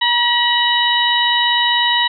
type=harmonic tone with a mistuned harmonic; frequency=957 Hz; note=A#5; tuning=45 cents sharp; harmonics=1 / 2 / 3 / 4; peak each=-18 / -18 / -18 / -18 dBFS; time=0.01-2.08 s; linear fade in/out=10 ms; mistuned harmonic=3; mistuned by=+55 cents; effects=none